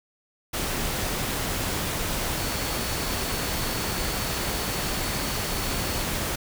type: tone in noise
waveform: sine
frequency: 4435 Hz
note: C#8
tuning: in tune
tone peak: -39 dBFS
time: 2.37-6.04 s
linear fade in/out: 10 ms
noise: pink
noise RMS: -28 dBFS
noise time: 0.53-6.36 s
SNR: -14 dB
effects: none